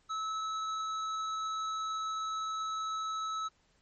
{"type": "tone with tanh clipping", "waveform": "triangle", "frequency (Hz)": 1300, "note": "E6", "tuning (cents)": -24, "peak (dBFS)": -35, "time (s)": [0.09, 3.49], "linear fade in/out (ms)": 20, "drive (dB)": 17, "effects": ["pink hiss -70 dBFS RMS until 3.81 s", "MP3 32 kbps"]}